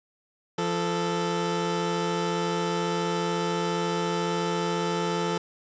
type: tone pair together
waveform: 20% pulse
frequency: 172.16 / 438.6 Hz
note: F3 / A4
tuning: -25 / -6 cents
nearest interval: octave + major third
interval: 1619 cents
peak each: -23 dBFS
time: 0.58-5.38 s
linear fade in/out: 5 ms
effects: resampled to 16000 Hz + 9-bit